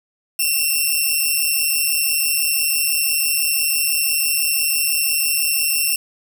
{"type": "tone with amplitude modulation", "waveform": "5% pulse", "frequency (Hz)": 2706, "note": "E7", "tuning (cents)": 45, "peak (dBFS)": -5, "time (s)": [0.39, 5.96], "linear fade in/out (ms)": 5, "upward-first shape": "sine", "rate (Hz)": 152, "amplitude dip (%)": 50, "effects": []}